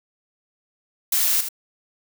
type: noise with echo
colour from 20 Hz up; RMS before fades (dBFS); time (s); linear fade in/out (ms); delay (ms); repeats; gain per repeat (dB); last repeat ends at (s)
blue; -20; 1.12-1.41; 5; 78; 1; -9; 1.488
effects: none